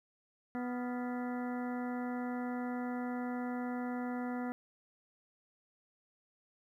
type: harmonic tone with a mistuned harmonic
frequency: 246.9 Hz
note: B3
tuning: in tune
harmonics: 1 / 2 / 3 / 4 / 5 / 6 / 7 / 8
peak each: -36 / -45 / -44 / -51 / -53 / -50 / -53 / -54 dBFS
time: 0.55-4.52 s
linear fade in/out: 0 ms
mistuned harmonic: 6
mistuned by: -98 cents
effects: 12-bit